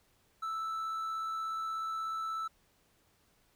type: tone with amplitude modulation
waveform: triangle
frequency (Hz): 1318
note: E6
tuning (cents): -1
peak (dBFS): -31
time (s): 0.42-2.48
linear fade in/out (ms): 10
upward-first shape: sine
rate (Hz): 76.6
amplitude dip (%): 25
effects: pink hiss -70 dBFS RMS until 3.55 s